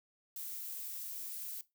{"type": "noise", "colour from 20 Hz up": "violet", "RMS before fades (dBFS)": -43, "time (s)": [0.36, 1.61], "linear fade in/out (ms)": 2, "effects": ["noise-tail reverb RT60 0.2 s tail -17 dB re dry"]}